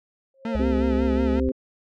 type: tone with exponential growth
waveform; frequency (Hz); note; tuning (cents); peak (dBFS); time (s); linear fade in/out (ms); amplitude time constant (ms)
sine; 537; C5; +45; -22; 0.34-0.56; 2; 46
type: tone with vibrato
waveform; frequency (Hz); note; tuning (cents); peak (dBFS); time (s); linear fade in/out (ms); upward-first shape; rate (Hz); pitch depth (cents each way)
40% pulse; 220.6; A3; +5; -25; 0.45-1.4; 2; sine; 5.5; 78
type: tone with pitch glide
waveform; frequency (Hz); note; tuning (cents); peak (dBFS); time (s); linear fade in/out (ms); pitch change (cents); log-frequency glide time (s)
sine; 67.1 to 68.87; C2 to C#2; +44 to -11; -24; 0.55-1.49; 0; +45; 1.18-1.24
type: harmonic tone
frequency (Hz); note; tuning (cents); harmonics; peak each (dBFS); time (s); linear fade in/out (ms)
130; C3; -11; 2 / 3 / 4; -23 / -27 / -29; 0.59-1.52; 10
effects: low-pass 3000 Hz 12 dB/octave